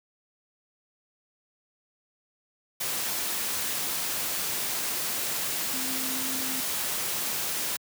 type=tone in noise; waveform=sine; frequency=261.1 Hz; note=C4; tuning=3 cents flat; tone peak=-37 dBFS; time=5.73-6.61 s; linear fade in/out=10 ms; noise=white; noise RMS=-30 dBFS; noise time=2.8-7.77 s; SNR=-10 dB; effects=high-pass 100 Hz 12 dB/octave

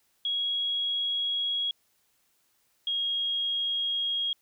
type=tone pair in turn; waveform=sine; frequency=3314 / 3274 Hz; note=G#7 / G#7; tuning=-4 / -25 cents; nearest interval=unison; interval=21 cents; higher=first; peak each=-26 dBFS; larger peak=neither; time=0.25-1.71 / 2.87-4.33 s; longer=neither; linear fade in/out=2 ms; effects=white hiss -70 dBFS RMS until 4.41 s

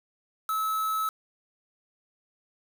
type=tone with quantisation; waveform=triangle; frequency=1300 Hz; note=E6; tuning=24 cents flat; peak=-24 dBFS; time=0.49-1.09 s; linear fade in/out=2 ms; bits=6; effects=none

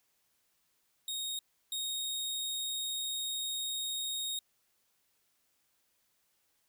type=tone pair in turn; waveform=sawtooth; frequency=3733 / 3733 Hz; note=A#7 / A#7; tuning=+2 / +2 cents; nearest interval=unison; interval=0 cents; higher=neither; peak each=-32 / -31 dBFS; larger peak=second; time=1.08-1.39 / 1.72-4.39 s; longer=second; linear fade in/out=2 ms; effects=white hiss -75 dBFS RMS until 6.68 s

